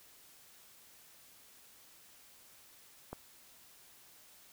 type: click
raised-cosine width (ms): 1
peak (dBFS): -27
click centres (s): 3.13
effects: white hiss -60 dBFS RMS until 4.52 s